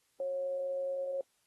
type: tone with amplitude modulation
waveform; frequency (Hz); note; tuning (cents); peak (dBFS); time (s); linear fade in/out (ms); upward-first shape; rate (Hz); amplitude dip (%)
sine; 544; C#5; -33; -31; 0.2-1.21; 2; sine; 178; 25
effects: white hiss -74 dBFS RMS until 1.46 s + AAC 32 kbps